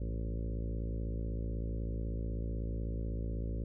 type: harmonic tone with a mistuned harmonic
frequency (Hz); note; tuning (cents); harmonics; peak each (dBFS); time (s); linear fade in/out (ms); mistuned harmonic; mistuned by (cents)
56.1; A1; +34; 1 / 2 / 3 / 4 / 5 / 6 / 7 / 8 / 9 / 10; -35 / -41 / -45 / -47 / -49 / -51 / -52 / -53 / -54 / -55; 0-3.64; 5; 2; -78
effects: none